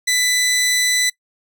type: tone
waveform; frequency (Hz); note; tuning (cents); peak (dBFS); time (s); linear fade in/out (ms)
15% pulse; 1993; B6; +15; -9; 0.07-1.1; 10
effects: noise-tail reverb RT60 0.1 s tail -22 dB re dry